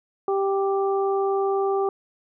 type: harmonic tone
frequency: 392 Hz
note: G4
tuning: in tune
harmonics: 1 / 2 / 3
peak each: -21 / -27 / -31 dBFS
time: 0.28-1.89 s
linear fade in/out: 2 ms
effects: none